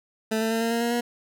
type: tone with pitch steps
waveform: 20% pulse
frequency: 220 / 223.1 / 226.2 / 229.3 / 232.5 / 235.8 / 239.1 Hz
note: A3 / A3 / A3 / A#3 / A#3 / A#3 / A#3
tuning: 0 / +24 / +48 / -28 / -4 / +20 / +44 cents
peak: -18 dBFS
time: 0.31-1.01 s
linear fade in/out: 10 ms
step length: 100 ms
effects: none